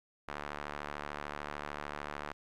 sawtooth tone with band-pass filter, 73.42 Hz, D2, in tune, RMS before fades -42 dBFS, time 0.28-2.33 s, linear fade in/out 5 ms, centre 1300 Hz, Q 1.1, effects none

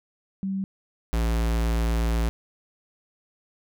sine / square tone pair in turn, 192.9 / 56.77 Hz, G3 / A#1, -28 / -45 cents, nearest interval octave + major sixth, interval 2117 cents, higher first, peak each -25 / -22 dBFS, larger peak second, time 0.43-0.64 / 1.13-2.29 s, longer second, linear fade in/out 0 ms, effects none

